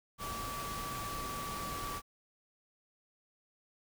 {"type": "tone in noise", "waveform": "sine", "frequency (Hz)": 1152, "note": "D6", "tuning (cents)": -34, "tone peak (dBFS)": -40, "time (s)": [0.18, 2.02], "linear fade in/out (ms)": 50, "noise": "pink", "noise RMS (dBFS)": -42, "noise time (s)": [0.18, 2.02], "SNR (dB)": -1, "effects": []}